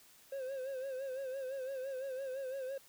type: tone with vibrato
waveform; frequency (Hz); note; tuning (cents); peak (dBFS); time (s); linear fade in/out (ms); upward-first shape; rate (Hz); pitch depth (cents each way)
triangle; 530; C5; +22; -36; 0.32-2.78; 5; sine; 5.9; 72
effects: white hiss -62 dBFS RMS until 2.88 s